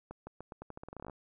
accelerating click train, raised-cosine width 1 ms, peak -30 dBFS, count 17, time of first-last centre 0.11-1.097 s, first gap 160 ms, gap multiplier 0.85, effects none

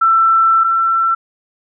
sine tone pair in turn, 1336 / 1343.7 Hz, E6 / E6, +23 / +33 cents, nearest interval unison, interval 10 cents, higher second, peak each -8 / -11 dBFS, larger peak first, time 0.01-0.64 / 0.64-1.15 s, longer first, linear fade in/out 10 ms, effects none

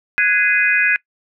sine chord, Ab dominant seventh, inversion third, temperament equal with one note detuned, 1480 / 1661.2 / 2050 / 2489 Hz, Gb6 / Ab6 / C7 / Eb7, 0 / 0 / -36 / 0 cents, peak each -21 / -16 / -19 / -17 dBFS, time 0.18-0.96 s, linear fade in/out 0 ms, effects noise-tail reverb RT60 0.1 s tail -22 dB re dry

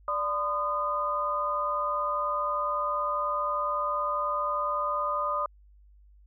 sine tone cluster, 586 / 1019 / 1229 Hz, D5 / C6 / D#6, -4 / -46 / -22 cents, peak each -33 / -32 / -28 dBFS, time 0.08-5.46 s, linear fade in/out 2 ms, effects added 50 Hz sine -53 dBFS peak until 6.26 s

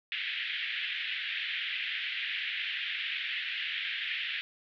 white band-pass noise, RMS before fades -35 dBFS, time 0.12-4.41 s, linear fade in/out 0 ms, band 1700 to 3400 Hz, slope 48 dB/octave, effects none

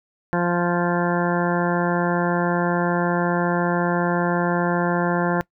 harmonic tone, 174.61 Hz, F3, in tune, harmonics 1 / 2 / 3 / 4 / 5 / 6 / 8 / 9 / 10, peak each -22 / -25 / -27 / -28 / -29 / -30 / -31 / -32 / -32 dBFS, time 0.33-5.41 s, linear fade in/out 0 ms, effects noise-tail reverb RT60 0.1 s tail -21 dB re dry

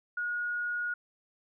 sine tone, 1444 Hz, F#6, 43 cents flat, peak -30 dBFS, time 0.17-0.94 s, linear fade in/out 5 ms, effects none

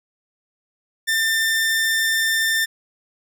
sawtooth tone, 1793 Hz, A6, 32 cents sharp, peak -14 dBFS, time 1.07-2.66 s, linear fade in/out 20 ms, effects none

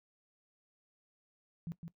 sine tone with echo, 167.1 Hz, E3, 24 cents sharp, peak -37 dBFS, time 1.67-1.72 s, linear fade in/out 0 ms, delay 160 ms, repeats 1, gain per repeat -5 dB, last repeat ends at 1.88 s, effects noise-tail reverb RT60 0.1 s tail -17 dB re dry

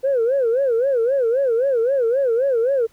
sine tone with vibrato, 502 Hz, B4, 28 cents sharp, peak -14 dBFS, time 0.03-2.87 s, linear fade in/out 20 ms, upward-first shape sine, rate 3.8 Hz, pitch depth 190 cents each way, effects tanh soft clip ceiling -12 dBFS + pink hiss -57 dBFS RMS until 2.92 s

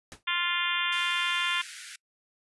pink noise with exponential decay, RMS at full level -39 dBFS, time 0.12-0.23 s, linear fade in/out 0 ms, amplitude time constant 22 ms
harmonic tone, 349.2 Hz, F4, in tune, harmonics 3 / 4 / 5 / 6 / 7 / 8 / 9 / 10, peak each -34 / -34 / -34 / -34 / -34 / -34 / -34 / -34 dBFS, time 0.27-1.62 s, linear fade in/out 10 ms
pink high-pass noise, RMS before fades -43 dBFS, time 0.92-1.96 s, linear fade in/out 5 ms, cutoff 1400 Hz, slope 96 dB/octave
effects noise-tail reverb RT60 0.1 s tail -26 dB re dry + resampled to 24000 Hz

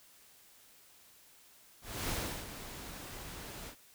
pink noise with ADSR envelope, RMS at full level -35 dBFS, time 1.81-3.76 s, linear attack 280 ms, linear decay 360 ms, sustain -11 dB, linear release 75 ms, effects white hiss -61 dBFS RMS until 3.94 s

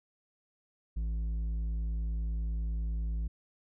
square tone with low-pass filter, 55 Hz, A1, in tune, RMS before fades -33 dBFS, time 0.96-3.28 s, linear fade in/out 10 ms, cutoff 130 Hz, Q 0.7, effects none

